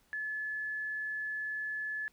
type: tone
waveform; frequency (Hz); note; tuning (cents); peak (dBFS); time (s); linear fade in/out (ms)
sine; 1721; A6; -39; -34; 0.13-2.08; 0
effects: pink hiss -69 dBFS RMS until 2.12 s